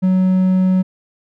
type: tone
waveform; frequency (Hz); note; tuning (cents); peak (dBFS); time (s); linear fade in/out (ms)
triangle; 186.1; F#3; +10; -9; 0.02-0.83; 20
effects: none